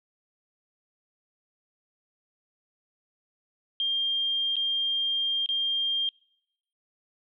sine tone with dropouts, 3200 Hz, G7, 35 cents sharp, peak -24 dBFS, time 3.8-6.09 s, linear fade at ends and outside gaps 1 ms, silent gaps 4.557-4.566 / 5.461-5.489 s, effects noise-tail reverb RT60 0.8 s tail -26 dB re dry

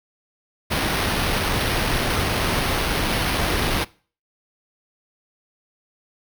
pink noise with sample-and-hold, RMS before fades -22 dBFS, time 0.7-3.85 s, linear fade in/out 20 ms, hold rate 7350 Hz, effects noise-tail reverb RT60 0.4 s tail -22 dB re dry

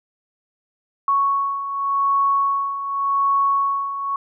sine beating tone pair, 1108.7 / 1109.57 Hz, C#6 / C#6, 0 / +1 cents, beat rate 0.87 Hz, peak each -24 / -18 dBFS, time 1.08-4.16 s, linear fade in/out 2 ms, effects none

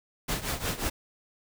pink noise with tremolo, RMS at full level -28 dBFS, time 0.28-0.9 s, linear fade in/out 10 ms, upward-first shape triangle, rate 5.6 Hz, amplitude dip 85%, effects none

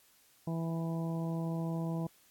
harmonic tone, 164.81 Hz, E3, in tune, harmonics 1 / 2 / 3 / 4 / 5 / 6, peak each -33 / -41 / -46 / -45 / -50 / -49 dBFS, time 0.47-2.07 s, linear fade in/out 5 ms, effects white hiss -65 dBFS RMS until 2.3 s + AAC 64 kbps

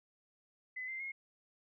sine tone with pitch steps, 2018 / 2084 / 2153 Hz, B6 / C7 / C7, +37 / -7 / +49 cents, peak -39 dBFS, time 0.76-1.12 s, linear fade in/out 10 ms, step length 120 ms, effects none

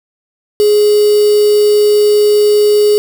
sine tone with quantisation, 417.5 Hz, G#4, 9 cents sharp, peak -6 dBFS, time 0.6-2.98 s, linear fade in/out 0 ms, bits 3, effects none

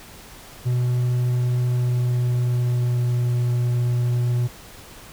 triangle tone with pitch glide, 123.47 to 121.63 Hz, B2 to B2, 0 to -26 cents, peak -16 dBFS, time 0.65-4.48 s, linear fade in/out 20 ms, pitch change -26 cents, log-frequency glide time 1.68-3.41 s, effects pink hiss -43 dBFS RMS until 5.12 s

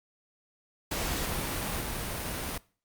pink noise with level steps, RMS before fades -32 / -34 dBFS, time 0.91-2.58 s, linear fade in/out 5 ms, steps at 1.8 s, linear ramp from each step 5 ms, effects noise-tail reverb RT60 0.4 s tail -22 dB re dry + Opus 48 kbps

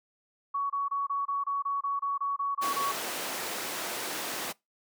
sine tone bursts, 1121 Hz, C#6, 19 cents sharp, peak -27 dBFS, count 13, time 0.54-2.92 s, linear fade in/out 10 ms, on 160 ms, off 25 ms
pink high-pass noise, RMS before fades -35 dBFS, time 2.61-4.53 s, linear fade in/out 20 ms, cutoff 380 Hz, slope 12 dB/octave
effects noise-tail reverb RT60 0.2 s tail -24 dB re dry

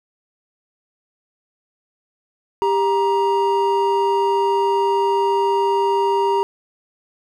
triangle tone pair together, 396.3 / 942.6 Hz, G4 / A#5, +19 / +19 cents, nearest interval octave + minor third, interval 1500 cents, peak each -16 dBFS, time 2.62-6.43 s, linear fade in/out 0 ms, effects none

